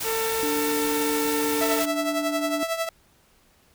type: noise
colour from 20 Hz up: white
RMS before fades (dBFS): -30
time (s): 0-1.86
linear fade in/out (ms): 10
type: harmonic tone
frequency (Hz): 448.7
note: A4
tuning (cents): +34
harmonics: 1 / 2 / 3 / 4 / 5 / 6 / 8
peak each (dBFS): -26 / -32 / -36 / -38 / -40 / -42 / -44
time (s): 0.03-1.83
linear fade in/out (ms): 50
type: tone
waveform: triangle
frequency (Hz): 293.8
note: D4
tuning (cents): +1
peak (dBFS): -25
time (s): 0.43-2.63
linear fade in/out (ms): 0
type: tone with tremolo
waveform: sawtooth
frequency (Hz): 659.3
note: E5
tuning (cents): 0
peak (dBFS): -18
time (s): 1.61-2.89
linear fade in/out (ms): 2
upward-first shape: triangle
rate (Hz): 11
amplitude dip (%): 75
effects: pink hiss -60 dBFS RMS until 3.74 s